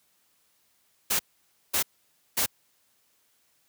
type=noise bursts; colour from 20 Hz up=white; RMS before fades=-25 dBFS; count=3; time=1.1-2.462 s; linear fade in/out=10 ms; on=94 ms; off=540 ms; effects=white hiss -68 dBFS RMS until 3.68 s + high-pass 60 Hz 12 dB/octave